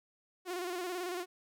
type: tone with vibrato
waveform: sawtooth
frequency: 358.5 Hz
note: F4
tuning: 45 cents sharp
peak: -32 dBFS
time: 0.45-1.26 s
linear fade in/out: 50 ms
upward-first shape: square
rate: 18 Hz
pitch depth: 51 cents each way
effects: none